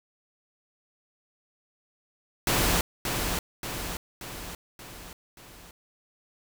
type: noise with echo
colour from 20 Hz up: pink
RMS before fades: -24 dBFS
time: 2.47-2.81 s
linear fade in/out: 2 ms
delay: 580 ms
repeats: 5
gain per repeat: -5 dB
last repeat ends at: 5.71 s
effects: none